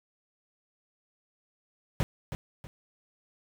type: noise with echo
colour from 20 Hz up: brown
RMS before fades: -26 dBFS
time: 2-2.03 s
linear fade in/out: 0 ms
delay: 320 ms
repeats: 2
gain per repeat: -9 dB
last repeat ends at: 2.67 s
effects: none